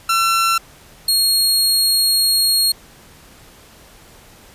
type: tone pair in turn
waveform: sawtooth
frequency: 1350 / 4286 Hz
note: E6 / C8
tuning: +41 / +41 cents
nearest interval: octave + minor sixth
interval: 2000 cents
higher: second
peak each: -10 dBFS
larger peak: neither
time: 0.09-0.58 / 1.08-2.72 s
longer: second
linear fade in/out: 5 ms
effects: pink hiss -45 dBFS RMS until 4.54 s + resampled to 32000 Hz